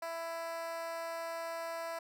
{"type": "tone with high-pass filter", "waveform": "10% pulse", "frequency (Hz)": 331.9, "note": "E4", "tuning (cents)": 12, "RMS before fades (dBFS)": -40, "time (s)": [0.02, 1.99], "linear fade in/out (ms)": 5, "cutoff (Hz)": 700, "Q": 3.1, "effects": []}